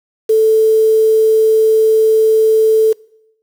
sine tone with quantisation, 440 Hz, A4, in tune, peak -7 dBFS, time 0.29-2.93 s, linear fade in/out 10 ms, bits 5, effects noise-tail reverb RT60 0.8 s tail -24 dB re dry

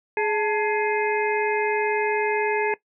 harmonic tone with a mistuned harmonic, 420.1 Hz, G#4, 20 cents sharp, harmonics 1 / 2 / 4 / 5 / 6, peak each -23 / -26 / -29 / -30 / -31 dBFS, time 0.17-2.74 s, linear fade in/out 2 ms, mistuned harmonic 2, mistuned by +84 cents, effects noise-tail reverb RT60 0.1 s tail -19 dB re dry

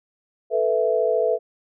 sine chord, A suspended second, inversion none, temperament equal, 440 / 493.9 / 659.3 Hz, A4 / B4 / E5, 0 / 0 / 0 cents, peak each -22 dBFS, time 0.5-1.39 s, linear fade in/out 50 ms, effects none

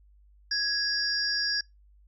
sine tone cluster, 1663 / 4872 / 5540 Hz, G#6 / D#8 / F8, +2 / -37 / -15 cents, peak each -30 / -29 / -31 dBFS, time 0.51-1.61 s, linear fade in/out 5 ms, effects noise-tail reverb RT60 0.2 s tail -26 dB re dry + added 50 Hz sine -55 dBFS peak until 2.07 s

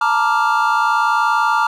triangle chord, Bb major seventh, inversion third, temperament equal with one note detuned, 880 / 940.4 / 1174.7 / 1396.9 Hz, A5 / Bb5 / D6 / F6, 0 / +15 / 0 / 0 cents, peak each -17 dBFS, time 0.01-1.67 s, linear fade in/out 5 ms, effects none

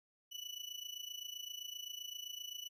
35% pulse tone with amplitude modulation, 2960 Hz, F#7, in tune, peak -39 dBFS, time 0.31-2.69 s, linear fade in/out 20 ms, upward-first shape sine, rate 27.7 Hz, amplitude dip 80%, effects none

